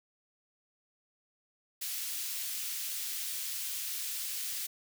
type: high-pass noise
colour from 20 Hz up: white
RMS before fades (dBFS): -37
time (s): 1.81-4.67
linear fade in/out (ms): 10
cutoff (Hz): 2500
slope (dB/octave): 12
effects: none